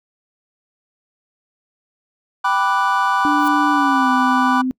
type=chord; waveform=triangle; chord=G major seventh; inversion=none; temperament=equal; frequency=784 / 987.8 / 1174.7 / 1480 Hz; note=G5 / B5 / D6 / F#6; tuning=0 / 0 / 0 / 0 cents; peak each=-20 / -17 / -18 / -20 dBFS; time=2.44-4.62 s; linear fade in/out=10 ms
type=tone with pitch glide; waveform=sine; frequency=293.7 to 257.2 Hz; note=D4 to C4; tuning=0 to -30 cents; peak=-17 dBFS; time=3.25-4.71 s; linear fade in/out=0 ms; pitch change=-230 cents; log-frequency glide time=3.72-4.1 s
type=noise with exponential growth; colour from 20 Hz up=blue; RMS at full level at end=-30 dBFS; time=3.34-3.48 s; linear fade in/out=2 ms; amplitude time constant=29 ms
effects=noise-tail reverb RT60 0.1 s tail -26 dB re dry